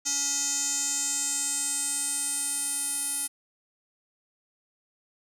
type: tone with band-pass filter sweep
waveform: square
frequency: 281.9 Hz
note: C#4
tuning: 29 cents sharp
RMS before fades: -29 dBFS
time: 0.05-3.28 s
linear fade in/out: 20 ms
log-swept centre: 6500 to 10000 Hz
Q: 5.8
effects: none